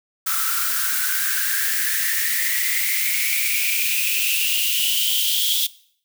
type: noise with high-pass filter sweep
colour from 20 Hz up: blue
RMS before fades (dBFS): -21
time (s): 0.26-5.67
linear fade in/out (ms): 10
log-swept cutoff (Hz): 1300 to 3400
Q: 10
effects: noise-tail reverb RT60 0.6 s tail -20 dB re dry